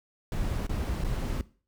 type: noise with dropouts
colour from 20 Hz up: brown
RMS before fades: -30 dBFS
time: 0.32-1.41 s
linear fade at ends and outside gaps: 1 ms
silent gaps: 0.668-0.694 / 1.039-1.046 s
effects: noise-tail reverb RT60 0.4 s tail -19 dB re dry